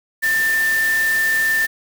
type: tone in noise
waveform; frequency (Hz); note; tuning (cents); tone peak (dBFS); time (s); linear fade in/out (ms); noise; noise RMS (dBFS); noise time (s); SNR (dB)
sine; 1786; A6; +25; -15; 0.22-1.67; 20; white; -28; 0.22-1.67; +10
effects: none